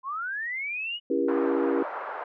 sine linear sweep, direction up, 1016 to 2947 Hz, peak -29 dBFS, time 0.03-1 s, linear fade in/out 50 ms
sine chord, C# diminished seventh, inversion none, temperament just, 277.2 / 332.6 / 399.1 / 479 Hz, C#4 / E4 / G4 / Bb4, 0 / +16 / +31 / +47 cents, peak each -28 dBFS, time 1.1-1.83 s, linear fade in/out 5 ms
white band-pass noise, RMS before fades -35 dBFS, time 1.28-2.24 s, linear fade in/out 5 ms, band 520 to 1300 Hz, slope 24 dB/octave
effects none

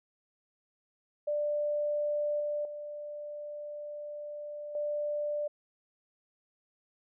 sine tone with level steps, 591 Hz, D5, 11 cents sharp, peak -28 / -30 / -38 / -30 dBFS, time 1.27-5.48 s, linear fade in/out 10 ms, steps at 2.4 / 2.65 / 4.75 s, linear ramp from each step 2 ms, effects none

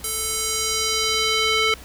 square tone with band-pass filter sweep, 440 Hz, A4, in tune, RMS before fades -22 dBFS, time 0.04-1.74 s, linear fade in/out 2 ms, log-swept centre 11000 to 2600 Hz, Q 1.3, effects added 63 Hz sine -42 dBFS peak until 1.84 s + pink hiss -43 dBFS RMS until 1.84 s

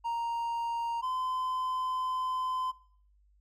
triangle tone pair in turn, 932.3 / 1024.5 Hz, A#5 / C6, 0 / -37 cents, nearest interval major second, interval 163 cents, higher second, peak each -28 dBFS, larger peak neither, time 0.04-1.02 / 1.02-2.72 s, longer second, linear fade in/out 20 ms, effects noise-tail reverb RT60 0.6 s tail -21 dB re dry + added 50 Hz sine -62 dBFS peak until 3.4 s

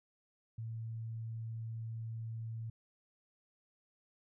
sine tone, 113.1 Hz, A2, 48 cents sharp, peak -39 dBFS, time 0.58-2.7 s, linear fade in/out 5 ms, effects none

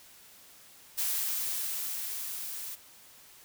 blue noise with level ramp, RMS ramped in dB -30 to -40 dBFS, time 0.97-2.76 s, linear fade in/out 20 ms, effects white hiss -55 dBFS RMS until 3.44 s

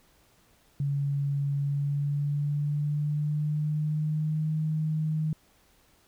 sine tone with pitch glide, 141.2 to 155.77 Hz, C#3 to D#3, +32 to +2 cents, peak -25 dBFS, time 0.8-5.33 s, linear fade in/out 2 ms, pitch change +170 cents, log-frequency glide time 1.56-4.53 s, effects pink hiss -63 dBFS RMS until 6.07 s

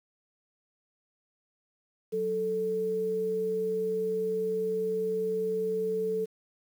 sine tone pair together, 185 / 440 Hz, F#3 / A4, 0 / 0 cents, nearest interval octave + minor third, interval 1500 cents, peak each -38 / -27 dBFS, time 2.12-6.26 s, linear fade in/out 20 ms, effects 9-bit

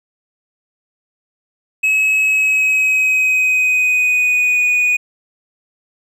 triangle tone with pitch glide, 2568 to 2471 Hz, E7 to D#7, -46 to -13 cents, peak -10 dBFS, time 1.83-4.97 s, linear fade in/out 10 ms, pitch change -67 cents, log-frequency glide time 2.21-4.6 s, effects none

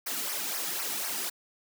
white noise with flanger, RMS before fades -33 dBFS, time 0.06-1.3 s, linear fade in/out 10 ms, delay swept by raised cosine 0.26 to 1.96 ms, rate 4 Hz, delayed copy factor -0.8, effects high-pass 200 Hz 12 dB/octave

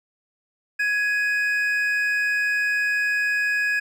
triangle tone pair together, 1670 / 2504 Hz, G#6 / D#7, +9 / +10 cents, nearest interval perfect fifth, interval 701 cents, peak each -19 / -25 dBFS, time 0.79-3.8 s, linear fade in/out 10 ms, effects none

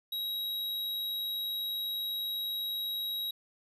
square tone, 3836 Hz, A#7, 49 cents sharp, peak -33 dBFS, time 0.12-3.31 s, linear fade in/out 5 ms, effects resampled to 32000 Hz

